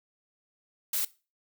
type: noise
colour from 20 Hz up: blue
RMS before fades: -29 dBFS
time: 0.93-1.05 s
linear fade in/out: 5 ms
effects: noise-tail reverb RT60 0.3 s tail -19 dB re dry